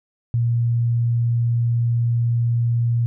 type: tone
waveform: sine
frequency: 118 Hz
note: A#2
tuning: 22 cents sharp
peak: -16 dBFS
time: 0.34-3.06 s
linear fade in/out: 0 ms
effects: none